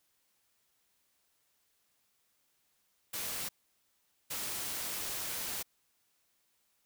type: noise bursts at uneven times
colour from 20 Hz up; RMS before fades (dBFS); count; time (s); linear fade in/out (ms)
white; -38; 2; 3.13-3.49 / 4.3-5.63; 10
effects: white hiss -75 dBFS RMS until 6.85 s